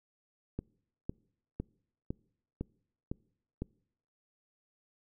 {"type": "click train", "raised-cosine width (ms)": 3, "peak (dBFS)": -22, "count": 7, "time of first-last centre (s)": [0.59, 3.62], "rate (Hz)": 1.98, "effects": ["noise-tail reverb RT60 0.7 s tail -26 dB re dry"]}